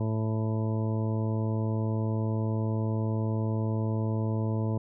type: harmonic tone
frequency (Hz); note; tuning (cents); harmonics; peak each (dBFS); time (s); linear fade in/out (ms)
110; A2; 0; 1 / 2 / 3 / 4 / 5 / 6 / 8 / 9; -27 / -33 / -37 / -39 / -41 / -43 / -45 / -46; 0-4.78; 5
effects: none